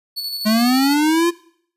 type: tone with tremolo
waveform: 45% pulse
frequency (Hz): 4435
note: C#8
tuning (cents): 0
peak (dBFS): -21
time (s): 0.16-0.95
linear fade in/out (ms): 20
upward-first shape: square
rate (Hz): 12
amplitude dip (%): 30
type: linear sweep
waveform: square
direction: up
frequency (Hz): 210.3 to 349.2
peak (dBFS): -14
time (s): 0.45-1.31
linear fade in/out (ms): 20
effects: noise-tail reverb RT60 0.6 s tail -20 dB re dry + resampled to 32000 Hz